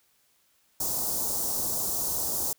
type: band-stop noise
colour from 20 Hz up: white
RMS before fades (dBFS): -29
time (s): 0.8-2.53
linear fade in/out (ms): 5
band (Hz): 960 to 5400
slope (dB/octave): 24
effects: white hiss -67 dBFS RMS until 2.58 s

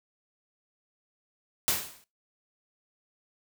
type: noise with exponential decay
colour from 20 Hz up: white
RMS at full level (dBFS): -23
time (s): 1.68-2.04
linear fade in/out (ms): 0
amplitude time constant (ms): 78
effects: noise-tail reverb RT60 0.2 s tail -18 dB re dry

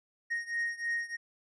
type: beating tone pair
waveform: triangle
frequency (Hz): 1864.7 / 1867.9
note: A#6 / A#6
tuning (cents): 0 / +3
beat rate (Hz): 3.2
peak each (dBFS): -32 / -34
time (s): 0.3-1.17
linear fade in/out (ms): 20
effects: resampled to 22050 Hz

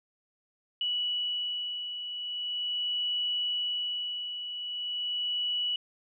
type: beating tone pair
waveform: sine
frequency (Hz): 2944 / 2944.41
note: F#7 / F#7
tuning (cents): -9 / -9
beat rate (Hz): 0.41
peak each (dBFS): -30 / -38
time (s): 0.81-5.76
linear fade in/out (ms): 2
effects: none

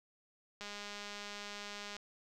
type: click train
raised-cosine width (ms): 0.2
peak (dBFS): -28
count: 279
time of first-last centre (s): 0.61-1.966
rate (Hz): 205
effects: none

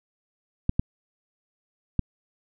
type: clicks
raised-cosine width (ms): 5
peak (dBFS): -9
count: 3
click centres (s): 0.694 / 0.795 / 1.993
effects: none

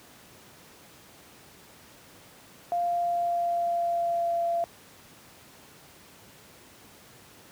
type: tone with pitch glide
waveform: sine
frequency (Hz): 697 to 683.1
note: F5 to F5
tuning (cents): -4 to -38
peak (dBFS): -24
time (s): 2.72-4.64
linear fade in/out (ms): 0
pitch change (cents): -34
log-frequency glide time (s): 2.84-4.39
effects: pink hiss -52 dBFS RMS until 7.51 s + high-pass 100 Hz 12 dB/octave

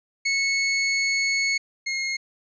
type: tone pair in turn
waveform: sawtooth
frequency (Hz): 2200 / 2150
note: C#7 / C7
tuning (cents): -14 / +47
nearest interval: unison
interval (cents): 39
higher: first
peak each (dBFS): -17 / -21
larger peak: first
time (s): 0.25-1.58 / 1.86-2.17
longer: first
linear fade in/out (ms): 10
effects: resampled to 16000 Hz

